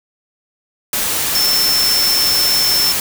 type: tone in noise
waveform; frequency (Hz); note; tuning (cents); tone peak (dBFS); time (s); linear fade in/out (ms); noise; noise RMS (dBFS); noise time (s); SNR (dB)
sine; 5340; E8; +22; -13; 1.35-2.92; 2; white; -18; 0.93-3; +2
effects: none